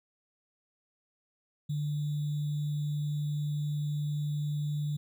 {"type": "tone with sample-and-hold", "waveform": "sine", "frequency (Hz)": 148.1, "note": "D3", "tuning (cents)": 15, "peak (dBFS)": -29, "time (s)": [1.69, 4.97], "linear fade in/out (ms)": 10, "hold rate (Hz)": 3675, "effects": []}